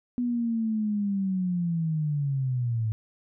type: linear sweep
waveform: sine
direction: down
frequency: 246.6 to 107.5 Hz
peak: -24 dBFS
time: 0.18-2.92 s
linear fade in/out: 0 ms
effects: none